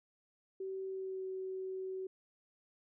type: tone with pitch glide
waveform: sine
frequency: 382.4 to 377.4 Hz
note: G4 to F#4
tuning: -43 to +34 cents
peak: -38 dBFS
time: 0.6-2.07 s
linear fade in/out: 5 ms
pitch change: -23 cents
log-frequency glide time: 0.87-1.25 s
effects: none